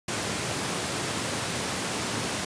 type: high-pass noise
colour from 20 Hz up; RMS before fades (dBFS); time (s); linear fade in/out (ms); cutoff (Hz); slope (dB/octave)
pink; -30; 0.08-2.45; 5; 100; 24
effects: resampled to 22050 Hz